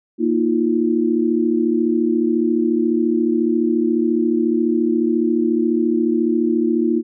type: chord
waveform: sine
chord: Bb suspended fourth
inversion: none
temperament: equal with one note detuned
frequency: 233.1 / 314.9 / 349.2 Hz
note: Bb3 / Eb4 / F4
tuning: 0 / +21 / 0 cents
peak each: -19 dBFS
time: 0.18-7.03 s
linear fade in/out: 50 ms
effects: none